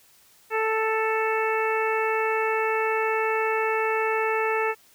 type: harmonic tone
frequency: 440.9 Hz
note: A4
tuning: 4 cents sharp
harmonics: 1 / 2 / 3 / 4 / 5 / 6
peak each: -25 / -28 / -30 / -31 / -32 / -33 dBFS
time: 0.5-4.75 s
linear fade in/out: 50 ms
effects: white hiss -57 dBFS RMS until 4.94 s